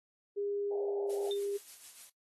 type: tone with pitch glide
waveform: sine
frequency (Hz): 405.4 to 402.4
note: G#4 to G4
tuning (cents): -42 to +45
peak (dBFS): -32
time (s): 0.36-1.58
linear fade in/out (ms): 20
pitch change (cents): -13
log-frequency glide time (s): 0.72-0.98
type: band-pass noise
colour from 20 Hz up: pink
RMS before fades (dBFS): -44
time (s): 0.7-1.31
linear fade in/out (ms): 20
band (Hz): 430 to 820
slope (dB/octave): 96
type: noise with tremolo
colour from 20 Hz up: blue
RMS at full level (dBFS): -48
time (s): 1.09-2.1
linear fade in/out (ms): 10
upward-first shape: triangle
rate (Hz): 6.8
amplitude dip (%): 55
type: tone with exponential decay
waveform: sine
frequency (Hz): 3600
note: A7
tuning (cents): +39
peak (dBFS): -34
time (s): 1.31-1.42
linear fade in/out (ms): 1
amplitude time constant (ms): 23
effects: noise-tail reverb RT60 0.1 s tail -19 dB re dry + AAC 32 kbps